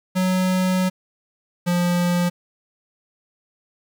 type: tone pair in turn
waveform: square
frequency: 185 / 175.8 Hz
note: F#3 / F3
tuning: 0 / +12 cents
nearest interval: minor second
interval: 88 cents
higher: first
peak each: -18 dBFS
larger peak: neither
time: 0.15-0.9 / 1.66-2.3 s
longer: first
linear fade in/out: 20 ms
effects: 9-bit